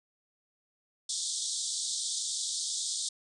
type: band-pass noise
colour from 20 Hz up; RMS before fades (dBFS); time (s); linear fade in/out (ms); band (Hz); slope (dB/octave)
white; -34; 1.09-3.09; 5; 3400 to 9000; 96
effects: none